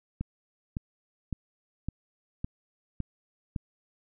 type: click train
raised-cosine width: 5 ms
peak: -19 dBFS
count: 7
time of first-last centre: 0.21-3.562 s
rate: 1.79 Hz
effects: none